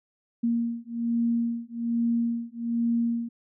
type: beating tone pair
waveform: sine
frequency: 233.1 / 234.3 Hz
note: A#3 / A#3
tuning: 0 / +9 cents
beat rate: 1.2 Hz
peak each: -27 dBFS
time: 0.43-3.29 s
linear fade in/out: 10 ms
effects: none